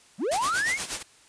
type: linear sweep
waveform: triangle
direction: up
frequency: 155.56 to 2282 Hz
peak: -22 dBFS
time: 0.18-0.79 s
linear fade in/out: 50 ms
type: noise with tremolo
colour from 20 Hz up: white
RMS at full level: -28 dBFS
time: 0.31-1.03 s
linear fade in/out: 10 ms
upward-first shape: sine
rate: 8.4 Hz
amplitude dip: 75%
effects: white hiss -56 dBFS RMS until 1.28 s + resampled to 22050 Hz